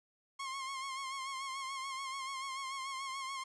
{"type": "tone with vibrato", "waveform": "sawtooth", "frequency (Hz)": 1075, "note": "C6", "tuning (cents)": 47, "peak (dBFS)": -35, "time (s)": [0.39, 3.44], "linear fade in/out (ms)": 10, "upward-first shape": "sine", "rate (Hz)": 6.9, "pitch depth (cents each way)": 49, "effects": ["resampled to 22050 Hz", "11-bit"]}